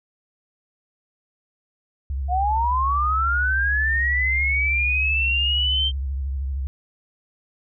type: tone with vibrato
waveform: sine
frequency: 67.8 Hz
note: C#2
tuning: 38 cents flat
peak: -23 dBFS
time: 2.1-6.67 s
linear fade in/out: 0 ms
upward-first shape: sine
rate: 13 Hz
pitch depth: 90 cents each way
type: linear sweep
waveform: sine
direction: up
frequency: 698.5 to 3155 Hz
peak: -19 dBFS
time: 2.28-5.92 s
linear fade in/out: 50 ms
effects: none